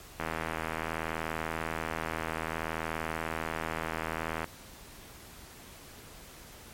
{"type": "click train", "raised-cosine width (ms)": 0.5, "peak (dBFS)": -17, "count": 343, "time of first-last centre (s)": [0.2, 4.443], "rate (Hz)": 80.6, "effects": ["pink hiss -50 dBFS RMS until 6.73 s", "MP3 64 kbps"]}